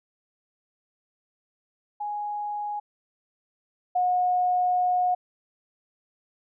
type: tone pair in turn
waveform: sine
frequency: 830.6 / 724.4 Hz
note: G#5 / F#5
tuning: 0 / -37 cents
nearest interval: major second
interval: 237 cents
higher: first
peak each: -28 / -20 dBFS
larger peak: second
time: 2-2.8 / 3.95-5.15 s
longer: second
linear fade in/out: 10 ms
effects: none